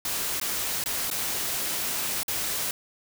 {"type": "noise with dropouts", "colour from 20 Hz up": "white", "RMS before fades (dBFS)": -29, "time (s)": [0.05, 2.71], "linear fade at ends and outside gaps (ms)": 2, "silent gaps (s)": [[0.4, 0.413], [0.839, 0.859], [1.102, 1.112], [2.232, 2.281]], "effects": []}